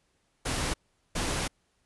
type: noise bursts at uneven times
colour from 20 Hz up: pink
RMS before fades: -30 dBFS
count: 2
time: 0.45-0.74 / 1.15-1.48 s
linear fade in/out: 10 ms
effects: pink hiss -72 dBFS RMS until 1.85 s + resampled to 24000 Hz